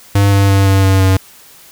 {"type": "tone with pitch steps", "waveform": "square", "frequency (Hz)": [100, 98.97, 97.94, 96.93, 95.93, 94.93], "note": ["G2", "G2", "G2", "G2", "G2", "F#2"], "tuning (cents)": [35, 17, -1, -19, -37, 45], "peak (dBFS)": -8, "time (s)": [0.15, 1.17], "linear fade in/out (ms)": 5, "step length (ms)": 170, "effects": ["white hiss -41 dBFS RMS until 1.71 s"]}